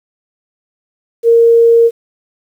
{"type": "tone", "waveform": "sine", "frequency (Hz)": 463.6, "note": "A#4", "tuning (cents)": -10, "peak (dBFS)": -4, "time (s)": [1.23, 1.91], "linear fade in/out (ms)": 50, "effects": ["7-bit"]}